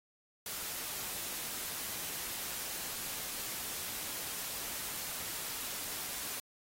white noise, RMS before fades -40 dBFS, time 0.46-6.4 s, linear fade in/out 2 ms, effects AAC 48 kbps

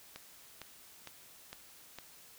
click train, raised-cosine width 0.2 ms, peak -27 dBFS, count 5, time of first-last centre 0.16-1.986 s, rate 2.19 Hz, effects white hiss -57 dBFS RMS until 2.38 s

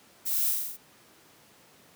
violet noise with echo, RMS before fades -30 dBFS, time 0.25-0.52 s, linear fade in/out 20 ms, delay 42 ms, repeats 6, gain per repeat -2 dB, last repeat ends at 0.772 s, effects pink hiss -57 dBFS RMS until 1.95 s + high-pass 150 Hz 12 dB/octave

